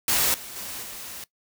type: noise with level steps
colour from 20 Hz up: white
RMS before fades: -22 / -39 / -35 / -38 dBFS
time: 0.08-1.24 s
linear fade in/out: 2 ms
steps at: 0.34 / 0.56 / 0.83 s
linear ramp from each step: 2 ms
effects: noise-tail reverb RT60 0.1 s tail -19 dB re dry